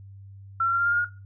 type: tone with pitch steps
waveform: sine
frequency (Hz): 1353 / 1365.6 / 1378.2 / 1391 / 1404 / 1417 / 1430.1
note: E6 / F6 / F6 / F6 / F6 / F6 / F6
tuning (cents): +45 / -39 / -23 / -7 / +9 / +25 / +41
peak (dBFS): -20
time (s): 0.6-1.048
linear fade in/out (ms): 5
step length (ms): 64
effects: noise-tail reverb RT60 0.3 s tail -18 dB re dry + added 98 Hz sine -42 dBFS peak until 1.25 s